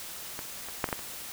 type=clicks; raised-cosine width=0.5 ms; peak=-21 / -25 / -10 / -20 / -13 / -26 dBFS; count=6; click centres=0.391 / 0.686 / 0.842 / 0.889 / 0.928 / 0.992 s; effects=white hiss -41 dBFS RMS until 1.32 s